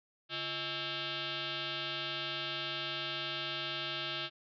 sine tone with frequency modulation, 141.9 Hz, C#3, 41 cents sharp, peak -35 dBFS, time 0.29-4.3 s, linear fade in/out 50 ms, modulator 487 Hz, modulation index 8, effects none

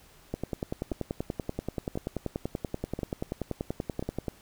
two click trains, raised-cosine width 2 ms, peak -20 / -17 dBFS, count 4 / 42, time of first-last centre 0.92-4.026 / 0.34-4.282 s, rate 0.966 / 10.4 Hz, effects pink hiss -57 dBFS RMS until 4.41 s

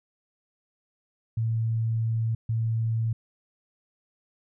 sine tone bursts at uneven times, 113.1 Hz, A2, 48 cents sharp, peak -23 dBFS, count 2, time 1.37-2.35 / 2.49-3.13 s, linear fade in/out 5 ms, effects none

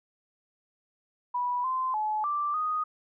sine tone with pitch steps, 981 / 1035 / 856 / 1175 / 1243 Hz, B5 / C6 / A5 / D6 / D#6, -12 / -19 / -48 / +1 / -2 cents, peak -26 dBFS, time 1.34-2.84 s, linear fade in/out 10 ms, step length 300 ms, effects none

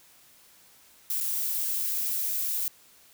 violet noise with dropouts, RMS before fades -29 dBFS, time 1.1-2.68 s, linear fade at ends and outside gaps 1 ms, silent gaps 1.204-1.209 s, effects white hiss -57 dBFS RMS until 3.13 s

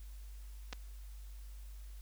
clicks, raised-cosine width 0.2 ms, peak -25 dBFS, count 2, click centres 0.727 / 0.731 s, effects added 50 Hz sine -46 dBFS peak until 2.01 s + white hiss -64 dBFS RMS until 2.01 s

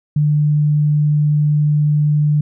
sine tone, 149.1 Hz, D3, 27 cents sharp, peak -11 dBFS, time 0.16-2.41 s, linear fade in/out 5 ms, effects none

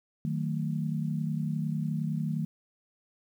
sine chord, D# diminished, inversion none, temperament just, 155.56 / 186.68 / 224 Hz, D#3 / F#3 / A3, 0 / +16 / +31 cents, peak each -30 / -35 / -34 dBFS, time 0.25-2.45 s, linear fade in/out 0 ms, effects 10-bit

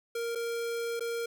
square tone with dropouts, 466.2 Hz, A#4, in tune, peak -32 dBFS, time 0.15-1.26 s, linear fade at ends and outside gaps 5 ms, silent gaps 0.351-0.355 / 0.996-1.006 s, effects none

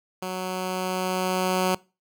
10% pulse tone with level ramp, 185 Hz, F#3, in tune, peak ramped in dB -21 to -12 dBFS, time 0.22-1.75 s, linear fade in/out 5 ms, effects noise-tail reverb RT60 0.3 s tail -23 dB re dry

